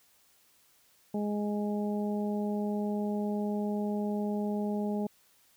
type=harmonic tone; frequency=207.6 Hz; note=G#3; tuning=in tune; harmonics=1 / 2 / 3 / 4; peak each=-30 / -36 / -40 / -42 dBFS; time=1.14-5.07 s; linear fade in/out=5 ms; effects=white hiss -65 dBFS RMS until 5.56 s